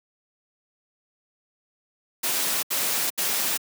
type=noise bursts; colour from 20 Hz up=white; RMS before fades=-25 dBFS; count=3; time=2.23-3.576 s; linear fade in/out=10 ms; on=400 ms; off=73 ms; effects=high-pass 200 Hz 12 dB/octave